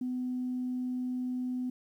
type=tone; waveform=sine; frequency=251.5 Hz; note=B3; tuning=32 cents sharp; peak=-30 dBFS; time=0.01-1.7 s; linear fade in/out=5 ms; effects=tanh soft clip ceiling -26 dBFS + 11-bit